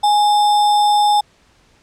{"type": "tone with sample-and-hold", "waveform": "sine", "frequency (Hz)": 830.6, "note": "G#5", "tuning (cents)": 0, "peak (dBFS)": -10, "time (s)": [0.03, 1.21], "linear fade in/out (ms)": 10, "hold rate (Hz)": 4410, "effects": ["pink hiss -54 dBFS RMS until 1.82 s", "low-pass 7000 Hz 12 dB/octave"]}